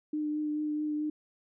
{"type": "tone with vibrato", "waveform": "sine", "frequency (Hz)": 301.7, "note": "D4", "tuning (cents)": 47, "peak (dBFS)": -29, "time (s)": [0.13, 1.1], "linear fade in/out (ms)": 5, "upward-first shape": "triangle", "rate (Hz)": 4.6, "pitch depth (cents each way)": 16, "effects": []}